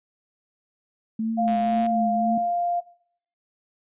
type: tone with vibrato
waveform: sine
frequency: 220 Hz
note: A3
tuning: in tune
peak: -23 dBFS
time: 1.19-2.38 s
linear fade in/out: 5 ms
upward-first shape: triangle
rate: 1.9 Hz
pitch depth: 51 cents each way
type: tone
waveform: sine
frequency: 698.5 Hz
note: F5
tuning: in tune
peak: -21 dBFS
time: 1.37-2.81 s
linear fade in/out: 20 ms
type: click train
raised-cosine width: 0.3 ms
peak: -23 dBFS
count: 49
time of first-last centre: 1.48-1.864 s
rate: 125 Hz
effects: noise-tail reverb RT60 0.6 s tail -18 dB re dry + resampled to 8000 Hz